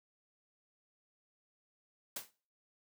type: noise with exponential decay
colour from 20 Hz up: white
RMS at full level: -36 dBFS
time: 2.16-2.31 s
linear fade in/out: 5 ms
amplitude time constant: 32 ms
effects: noise-tail reverb RT60 0.4 s tail -20 dB re dry + high-pass 150 Hz 12 dB/octave